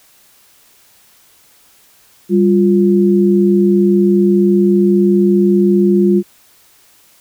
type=tone pair together; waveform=sine; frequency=196.76 / 351.7 Hz; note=G3 / F4; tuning=+7 / +12 cents; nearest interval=minor seventh; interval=1005 cents; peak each=-10 / -11 dBFS; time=2.29-6.23 s; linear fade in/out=50 ms; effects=white hiss -49 dBFS RMS until 7.2 s

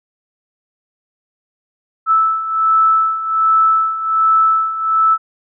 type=beating tone pair; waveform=sine; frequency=1312 / 1313.3 Hz; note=E6 / E6; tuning=-9 / -7 cents; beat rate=1.3 Hz; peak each=-17 / -12 dBFS; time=2.06-5.18 s; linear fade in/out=50 ms; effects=none

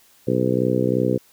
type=harmonic tone; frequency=62.9 Hz; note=B1; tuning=32 cents sharp; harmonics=2 / 3 / 4 / 5 / 6 / 7 / 8; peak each=-25 / -25 / -25 / -25 / -25 / -25 / -25 dBFS; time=0.27-1.18 s; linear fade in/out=10 ms; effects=white hiss -55 dBFS RMS until 1.32 s

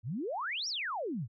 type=exponential two-way sweep; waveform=sine; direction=up then down; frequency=98.2 to 5820 to 98.2 Hz; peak=-33 dBFS; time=0.03-1.28 s; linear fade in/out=50 ms; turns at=0.68 s; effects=none

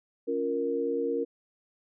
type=chord; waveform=sine; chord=Bb minor; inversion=first; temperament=just; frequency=279.7 / 349.6 / 466.2 Hz; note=Db4 / F4 / Bb4; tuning=+16 / +2 / 0 cents; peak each=-33 / -34 / -28 dBFS; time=0.27-1.25 s; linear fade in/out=20 ms; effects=none

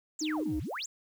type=exponential two-way sweep; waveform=sine; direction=down then up; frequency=7850 to 57.2 to 7850 Hz; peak=-34 dBFS; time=0.19-0.86 s; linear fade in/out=5 ms; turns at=0.58 s
type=tone; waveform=sine; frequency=309 Hz; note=D#4; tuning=12 cents flat; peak=-29 dBFS; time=0.21-0.6 s; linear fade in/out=10 ms
effects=tanh soft clip ceiling -23 dBFS + 9-bit

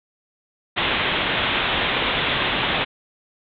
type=low-pass noise; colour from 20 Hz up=white; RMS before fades=-22 dBFS; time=0.76-2.85 s; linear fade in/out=20 ms; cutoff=3700 Hz; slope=96 dB/octave; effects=none

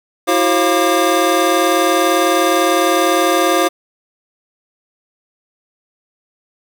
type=tone cluster; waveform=square; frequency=327.3 / 367.3 / 539 / 698 / 1196 Hz; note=E4 / F#4 / C#5 / F5 / D6; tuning=-12 / -13 / -49 / -1 / +31 cents; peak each=-19 dBFS; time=0.27-3.69 s; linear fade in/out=20 ms; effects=none

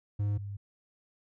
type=tone pair in turn; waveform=triangle / sine; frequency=102.7 / 100.64 Hz; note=G#2 / G2; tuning=-19 / +46 cents; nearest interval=unison; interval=35 cents; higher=first; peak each=-25 / -36 dBFS; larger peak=first; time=0.19-0.38 / 0.38-0.57 s; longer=neither; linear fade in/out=10 ms; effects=none

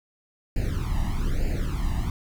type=noise with flanger; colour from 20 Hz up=brown; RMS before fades=-25 dBFS; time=0.56-2.1 s; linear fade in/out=2 ms; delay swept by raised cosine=0.42 to 1.05 ms; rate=1.1 Hz; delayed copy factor=+1; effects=none

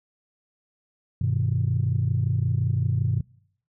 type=chord; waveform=sine; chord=G augmented; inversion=none; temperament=equal; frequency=98 / 123.47 / 155.56 Hz; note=G2 / B2 / D#3; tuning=0 / 0 / 0 cents; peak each=-24 / -23 / -28 dBFS; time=1.21-3.21 s; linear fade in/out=5 ms; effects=noise-tail reverb RT60 0.7 s tail -25 dB re dry + tanh soft clip ceiling -13 dBFS

